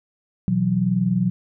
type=chord; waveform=sine; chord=B suspended fourth; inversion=none; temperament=equal; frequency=123.47 / 164.81 / 185 Hz; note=B2 / E3 / F#3; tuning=0 / 0 / 0 cents; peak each=-24 / -24 / -19 dBFS; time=0.48-1.3 s; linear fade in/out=0 ms; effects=none